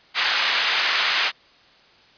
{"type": "band-pass noise", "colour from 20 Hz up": "pink", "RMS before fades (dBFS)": -21, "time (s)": [0.14, 1.32], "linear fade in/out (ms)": 50, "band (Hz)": [1600, 4500], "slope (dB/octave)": 12, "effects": ["white hiss -53 dBFS RMS until 2.17 s", "resampled to 11025 Hz"]}